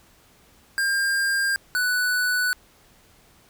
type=tone pair in turn; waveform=square; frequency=1602 / 1485.5 Hz; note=G6 / F#6; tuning=+37 / +6 cents; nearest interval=minor second; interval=131 cents; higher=first; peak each=-21 dBFS; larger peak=neither; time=0.78-1.56 / 1.75-2.53 s; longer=neither; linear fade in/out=0 ms; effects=pink hiss -56 dBFS RMS until 3.49 s